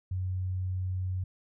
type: tone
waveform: sine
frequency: 92.5 Hz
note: F#2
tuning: in tune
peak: -29 dBFS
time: 0.11-1.24 s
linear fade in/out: 5 ms
effects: none